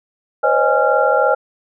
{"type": "tone cluster", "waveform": "sine", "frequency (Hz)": [504, 547, 621, 825, 1381], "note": ["B4", "C#5", "D#5", "G#5", "F6"], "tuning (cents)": [35, -23, -3, -12, -20], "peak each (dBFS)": -18, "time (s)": [0.43, 1.35], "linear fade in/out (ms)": 10, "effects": []}